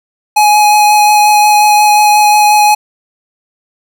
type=tone with vibrato; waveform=square; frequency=839 Hz; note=G#5; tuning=17 cents sharp; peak=-5 dBFS; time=0.36-2.75 s; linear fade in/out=10 ms; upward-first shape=sine; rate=5.6 Hz; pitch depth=10 cents each way; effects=none